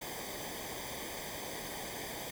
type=noise with comb filter; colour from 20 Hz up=pink; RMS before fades=-42 dBFS; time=0.01-2.31 s; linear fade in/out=10 ms; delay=0.73 ms; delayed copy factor=-0.75; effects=none